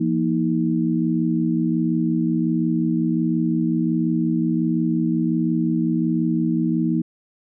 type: tone cluster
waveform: sine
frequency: 169.9 / 235.5 / 316.9 Hz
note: F3 / A#3 / D#4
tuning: -47 / +18 / +32 cents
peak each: -22 dBFS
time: 0-7.02 s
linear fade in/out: 10 ms
effects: none